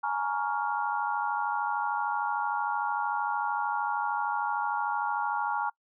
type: chord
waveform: sine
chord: Bb minor seventh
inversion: third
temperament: just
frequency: 839.1 / 932.3 / 1118.8 / 1398.5 Hz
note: Ab5 / Bb5 / Db6 / F6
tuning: +18 / 0 / +16 / +2 cents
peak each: -31 / -32 / -35 / -34 dBFS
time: 0.03-5.7 s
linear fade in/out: 10 ms
effects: noise-tail reverb RT60 0.1 s tail -24 dB re dry